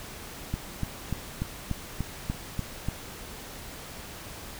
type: click train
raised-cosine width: 5 ms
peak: -16 dBFS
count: 9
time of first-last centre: 0.54-2.886 s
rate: 3.41 Hz
effects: pink hiss -42 dBFS RMS until 4.59 s